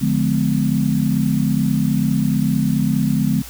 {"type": "chord", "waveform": "sine", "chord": "D diminished seventh", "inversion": "none", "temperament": "just", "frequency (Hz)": [146.83, 176.2, 211.4, 253.7], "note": ["D3", "F3", "Ab3", "Cb4"], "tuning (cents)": [0, 16, 31, 47], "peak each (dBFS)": [-20, -22, -19, -21], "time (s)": [0.01, 3.42], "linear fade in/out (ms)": 10, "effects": ["added 60 Hz sine -38 dBFS peak until 3.49 s", "white hiss -37 dBFS RMS until 3.49 s"]}